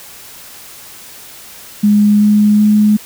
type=tone with pitch steps; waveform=sine; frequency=207.7 / 209.3 / 210.8 Hz; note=G#3 / G#3 / G#3; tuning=0 / +14 / +26 cents; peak=-6 dBFS; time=1.83-2.97 s; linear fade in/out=10 ms; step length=380 ms; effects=white hiss -35 dBFS RMS until 3.05 s